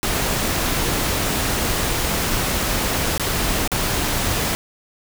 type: noise with dropouts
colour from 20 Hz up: pink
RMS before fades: -21 dBFS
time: 0.03-4.55 s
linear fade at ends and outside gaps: 0 ms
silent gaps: 3.178-3.197 / 3.676-3.717 s
effects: none